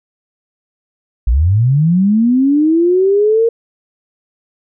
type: linear sweep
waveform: sine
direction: up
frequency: 51.2 to 466.2 Hz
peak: -8 dBFS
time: 1.27-3.49 s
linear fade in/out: 5 ms
effects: none